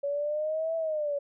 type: exponential two-way sweep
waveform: sine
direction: up then down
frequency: 562 to 659.3 to 562 Hz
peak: -27 dBFS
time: 0.03-1.19 s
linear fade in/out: 10 ms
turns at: 0.76 s
effects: none